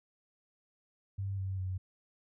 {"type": "tone with pitch steps", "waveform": "sine", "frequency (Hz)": [98, 95.54, 93.14], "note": ["G2", "G2", "F#2"], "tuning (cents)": [0, -44, 12], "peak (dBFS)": -33, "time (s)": [1.18, 1.78], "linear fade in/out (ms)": 10, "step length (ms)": 200, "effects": []}